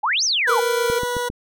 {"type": "exponential two-way sweep", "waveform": "sine", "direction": "up then down", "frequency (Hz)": [772, 6500, 772], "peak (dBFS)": -17, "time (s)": [0.03, 0.6], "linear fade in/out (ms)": 10, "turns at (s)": 0.24}
{"type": "tone with pitch glide", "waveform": "20% pulse", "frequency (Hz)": [493.9, 487.4], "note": ["B4", "B4"], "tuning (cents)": [0, -23], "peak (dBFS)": -17, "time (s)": [0.47, 1.29], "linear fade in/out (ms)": 10, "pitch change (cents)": -23, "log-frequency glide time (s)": [0.76, 1.15]}
{"type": "tone", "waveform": "square", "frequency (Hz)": 466.2, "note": "A#4", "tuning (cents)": 0, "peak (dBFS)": -21, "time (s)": [0.49, 0.99], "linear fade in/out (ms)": 5}
{"type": "click train", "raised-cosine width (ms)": 3, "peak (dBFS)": -16, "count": 4, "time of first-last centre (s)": [0.9, 1.301], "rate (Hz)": 7.49}
{"effects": []}